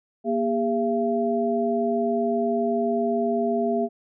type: tone cluster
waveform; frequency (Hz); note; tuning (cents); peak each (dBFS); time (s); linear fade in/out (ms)
sine; 236.9 / 405.6 / 678; A#3 / G#4 / E5; +28 / -41 / +49; -25; 0.24-3.89; 50
effects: none